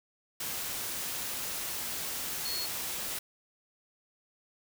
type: tone in noise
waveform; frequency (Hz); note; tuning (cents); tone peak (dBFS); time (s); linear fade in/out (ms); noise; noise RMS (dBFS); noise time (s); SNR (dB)
sine; 4335; C#8; -39; -34; 2.45-2.66; 5; white; -36; 0.4-3.19; -1
effects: none